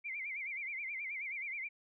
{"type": "tone with vibrato", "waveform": "sine", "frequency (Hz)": 2217, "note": "C#7", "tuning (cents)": 0, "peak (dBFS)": -38, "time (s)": [0.04, 1.69], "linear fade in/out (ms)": 20, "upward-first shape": "sine", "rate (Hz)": 9.4, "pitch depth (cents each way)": 140, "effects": []}